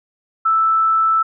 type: tone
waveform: sine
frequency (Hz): 1319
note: E6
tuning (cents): +1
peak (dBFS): -12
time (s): 0.45-1.23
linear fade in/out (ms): 10
effects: none